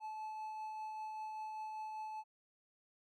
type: tone with tremolo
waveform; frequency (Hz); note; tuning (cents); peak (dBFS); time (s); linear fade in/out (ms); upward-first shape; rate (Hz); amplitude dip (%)
triangle; 866; A5; -28; -39; 0-2.24; 50; triangle; 5.1; 25
effects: none